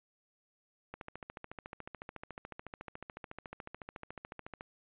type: click train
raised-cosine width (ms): 0.5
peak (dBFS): -28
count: 52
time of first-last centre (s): 0.94-4.609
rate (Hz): 13.9
effects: resampled to 8000 Hz